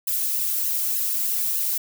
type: noise with flanger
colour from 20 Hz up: violet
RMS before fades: -24 dBFS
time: 0.07-1.78 s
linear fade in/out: 5 ms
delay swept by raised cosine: 0.85 to 2.15 ms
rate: 3.3 Hz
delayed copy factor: -0.6
effects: none